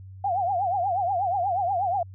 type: tone with vibrato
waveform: sine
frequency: 746 Hz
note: F#5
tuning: 14 cents sharp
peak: -22 dBFS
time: 0.24-2.03 s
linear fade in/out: 5 ms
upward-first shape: triangle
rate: 8.3 Hz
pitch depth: 190 cents each way
effects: added 95 Hz sine -40 dBFS peak until 2.14 s